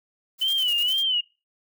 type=noise with tremolo; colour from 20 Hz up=blue; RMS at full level=-36 dBFS; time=0.38-1.04 s; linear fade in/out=50 ms; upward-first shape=square; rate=10 Hz; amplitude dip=65%
type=tone with vibrato; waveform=sine; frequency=3002 Hz; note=F#7; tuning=24 cents sharp; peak=-20 dBFS; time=0.41-1.21 s; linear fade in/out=10 ms; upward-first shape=sine; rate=2.1 Hz; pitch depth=110 cents each way
effects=noise-tail reverb RT60 0.3 s tail -24 dB re dry